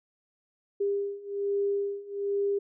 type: beating tone pair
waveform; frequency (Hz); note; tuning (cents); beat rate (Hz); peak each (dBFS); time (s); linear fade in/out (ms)
sine; 400.8 / 402; G4 / G4; +38 / +44; 1.2; -31 / -29; 0.8-2.59; 10
effects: none